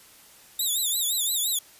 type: tone with vibrato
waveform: 5% pulse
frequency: 3684 Hz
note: A#7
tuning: 21 cents flat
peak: -16 dBFS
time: 0.59-1.59 s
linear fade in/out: 5 ms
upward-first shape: triangle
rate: 5.8 Hz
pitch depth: 170 cents each way
effects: white hiss -52 dBFS RMS until 1.79 s + resampled to 32000 Hz